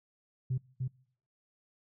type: tone with echo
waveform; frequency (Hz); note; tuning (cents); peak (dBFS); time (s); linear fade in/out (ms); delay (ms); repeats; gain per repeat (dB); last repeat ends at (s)
sine; 128.8; C3; -27; -27; 0.5-0.58; 10; 300; 1; -3; 0.88
effects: noise-tail reverb RT60 0.6 s tail -24 dB re dry + tanh soft clip ceiling -25 dBFS